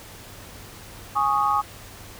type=chord; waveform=sine; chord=Ab suspended fourth; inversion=none; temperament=just; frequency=830.6 / 1107.5 / 1245.9 Hz; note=Ab5 / Db6 / Eb6; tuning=0 / -2 / +2 cents; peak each=-23 dBFS; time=1.15-1.62 s; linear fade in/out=20 ms; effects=added 101 Hz sine -48 dBFS peak until 2.19 s + pink hiss -43 dBFS RMS until 2.19 s